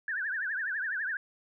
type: tone with vibrato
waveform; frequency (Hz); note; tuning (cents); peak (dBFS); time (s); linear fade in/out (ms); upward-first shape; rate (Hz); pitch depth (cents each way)
sine; 1639; G#6; -23; -30; 0.08-1.17; 2; triangle; 12; 210
effects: none